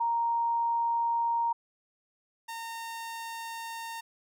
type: tone pair in turn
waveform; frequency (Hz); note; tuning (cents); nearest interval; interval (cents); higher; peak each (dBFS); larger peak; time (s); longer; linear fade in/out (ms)
sine / sawtooth; 932.3 / 915.8; A#5 / A#5; 0 / -31; unison; 31; first; -25 / -33; first; 0-1.53 / 2.48-4.01; neither; 10
effects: none